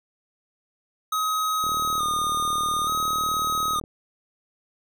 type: tone with vibrato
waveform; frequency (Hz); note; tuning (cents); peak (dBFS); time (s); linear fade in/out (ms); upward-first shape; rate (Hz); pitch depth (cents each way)
square; 1244.5; D#6; 0; -23; 1.12-3.8; 5; square; 0.57; 30
type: click train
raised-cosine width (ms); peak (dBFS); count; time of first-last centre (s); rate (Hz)
2; -25; 85; 1.64-3.839; 38.2
effects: none